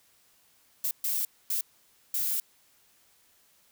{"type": "noise bursts at uneven times", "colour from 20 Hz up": "violet", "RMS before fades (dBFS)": -29, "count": 4, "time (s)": [[0.84, 0.91], [1.04, 1.25], [1.5, 1.61], [2.14, 2.4]], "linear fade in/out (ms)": 2, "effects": ["white hiss -64 dBFS RMS until 3.71 s"]}